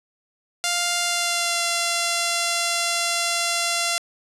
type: tone with pitch glide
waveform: 5% pulse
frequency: 698.5 to 686.9 Hz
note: F5 to F5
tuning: 0 to -29 cents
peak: -9 dBFS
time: 0.64-3.98 s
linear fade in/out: 0 ms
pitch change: -29 cents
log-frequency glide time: 1.03-1.63 s
effects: resampled to 32000 Hz